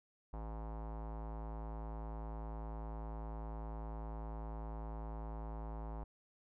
square tone with low-pass filter, 55 Hz, A1, in tune, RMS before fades -44 dBFS, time 0.33-6.04 s, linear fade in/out 5 ms, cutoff 910 Hz, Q 3, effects none

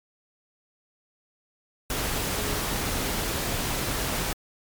sine tone in noise, 419.1 Hz, G#4, 16 cents sharp, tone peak -34 dBFS, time 2.38-2.59 s, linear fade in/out 2 ms, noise pink, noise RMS -28 dBFS, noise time 1.9-4.33 s, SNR -9 dB, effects MP3 96 kbps

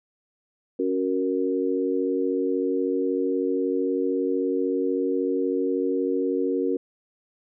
sine chord, F# major, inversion second, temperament equal, 277.2 / 370 / 466.2 Hz, C#4 / F#4 / A#4, 0 / 0 / 0 cents, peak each -26 dBFS, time 0.79-6.77 s, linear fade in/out 5 ms, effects none

